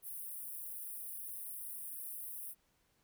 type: high-pass noise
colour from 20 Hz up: white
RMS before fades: -45 dBFS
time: 0.02-2.55 s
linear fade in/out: 50 ms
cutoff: 9200 Hz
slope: 96 dB/octave
effects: pink hiss -75 dBFS RMS until 3.03 s